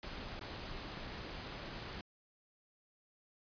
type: noise with dropouts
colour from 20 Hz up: pink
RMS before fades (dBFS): -45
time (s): 0.03-2.01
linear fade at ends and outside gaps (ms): 1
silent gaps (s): 0.394-0.411
effects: resampled to 11025 Hz